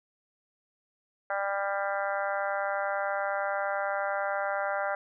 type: harmonic tone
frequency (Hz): 198.4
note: G3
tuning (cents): +21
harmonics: 3 / 4 / 5 / 6 / 7 / 8 / 9 / 10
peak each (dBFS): -32 / -33 / -41 / -40 / -35 / -37 / -45 / -43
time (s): 1.3-4.95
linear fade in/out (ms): 2
effects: none